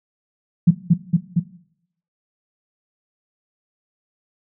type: tone with echo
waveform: sine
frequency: 172.6 Hz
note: F3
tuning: 20 cents flat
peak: -6 dBFS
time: 0.67-0.71 s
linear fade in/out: 10 ms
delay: 230 ms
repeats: 3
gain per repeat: -2 dB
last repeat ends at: 1.4 s
effects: noise-tail reverb RT60 0.7 s tail -17 dB re dry